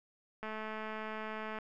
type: click train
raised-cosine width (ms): 0.5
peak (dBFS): -27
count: 252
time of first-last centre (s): 0.43-1.587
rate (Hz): 217
effects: none